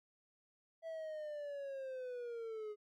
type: linear sweep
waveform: triangle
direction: down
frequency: 659.3 to 415.3 Hz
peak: -40 dBFS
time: 0.82-2.76 s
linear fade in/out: 50 ms
effects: none